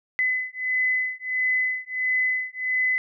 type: beating tone pair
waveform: sine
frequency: 2017 / 2018.5 Hz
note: B6 / B6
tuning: +36 / +37 cents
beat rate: 1.5 Hz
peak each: -25 dBFS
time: 0.19-2.98 s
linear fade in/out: 0 ms
effects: none